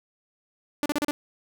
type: tone bursts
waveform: sawtooth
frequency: 293.7 Hz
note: D4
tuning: in tune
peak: -19 dBFS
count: 5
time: 0.83-1.11 s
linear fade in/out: 0 ms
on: 28 ms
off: 35 ms
effects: none